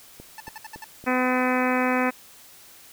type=click train; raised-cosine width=2 ms; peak=-28 dBFS; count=4; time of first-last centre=0.2-1.04 s; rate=3.57 Hz
type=tone bursts; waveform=25% pulse; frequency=880 Hz; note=A5; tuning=in tune; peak=-32 dBFS; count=6; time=0.38-0.843 s; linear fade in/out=2 ms; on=23 ms; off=65 ms
type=harmonic tone; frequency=253.3 Hz; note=B3; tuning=44 cents sharp; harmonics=1 / 2 / 3 / 4 / 5 / 6 / 7 / 8 / 9 / 10; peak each=-24 / -27 / -29 / -30 / -31 / -32 / -32 / -33 / -34 / -34 dBFS; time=1.06-2.11 s; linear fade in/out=20 ms
effects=white hiss -49 dBFS RMS until 2.92 s